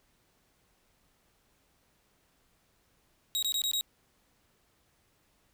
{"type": "tone bursts", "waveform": "sawtooth", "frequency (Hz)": 3809, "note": "A#7", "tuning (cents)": 37, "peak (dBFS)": -25, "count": 5, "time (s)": [3.35, 3.81], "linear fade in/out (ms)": 0, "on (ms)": 76, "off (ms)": 20, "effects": ["pink hiss -70 dBFS RMS until 5.53 s"]}